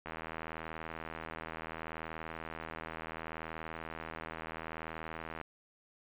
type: click train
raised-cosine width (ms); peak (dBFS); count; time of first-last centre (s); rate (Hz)
0.5; -26; 433; 0.06-5.413; 80.7
effects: resampled to 8000 Hz